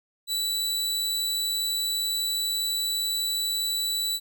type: tone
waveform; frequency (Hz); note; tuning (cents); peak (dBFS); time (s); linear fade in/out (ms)
sawtooth; 3951; B7; 0; -22; 0.27-4.2; 50
effects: none